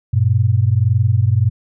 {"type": "tone pair together", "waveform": "sine", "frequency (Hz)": [98, 119.61], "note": ["G2", "A#2"], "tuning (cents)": [0, 45], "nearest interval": "minor third", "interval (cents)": 345, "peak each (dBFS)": -14, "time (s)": [0.13, 1.5], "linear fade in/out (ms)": 10, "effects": []}